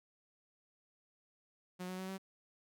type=tone with pitch steps; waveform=sawtooth; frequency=181.7 / 184.88 / 188.11 / 191.4 Hz; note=F#3 / F#3 / F#3 / G3; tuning=-31 / -1 / +29 / -41 cents; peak=-37 dBFS; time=1.79-2.182 s; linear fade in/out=20 ms; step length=98 ms; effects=none